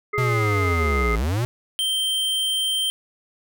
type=harmonic tone; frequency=417.6 Hz; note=G#4; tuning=10 cents sharp; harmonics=1 / 3 / 5; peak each=-26 / -26 / -26 dBFS; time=0.13-1.16 s; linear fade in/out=10 ms
type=linear two-way sweep; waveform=square; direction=down then up; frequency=128 to 53.1 to 128 Hz; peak=-21 dBFS; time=0.18-1.45 s; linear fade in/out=0 ms; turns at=1.17 s
type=tone; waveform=square; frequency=3136 Hz; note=G7; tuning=in tune; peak=-21 dBFS; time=1.79-2.9 s; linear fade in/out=0 ms
effects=none